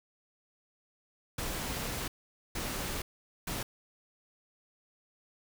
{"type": "noise bursts at uneven times", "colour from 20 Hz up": "pink", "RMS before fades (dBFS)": -36, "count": 3, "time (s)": [[1.38, 2.08], [2.55, 3.02], [3.47, 3.63]], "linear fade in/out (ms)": 5, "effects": []}